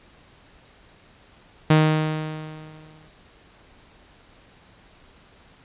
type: tone with exponential decay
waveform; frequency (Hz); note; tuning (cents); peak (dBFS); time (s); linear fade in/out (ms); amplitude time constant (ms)
sawtooth; 155.56; D#3; 0; -8; 1.7-3.08; 5; 300
effects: pink hiss -53 dBFS RMS until 5.64 s + resampled to 8000 Hz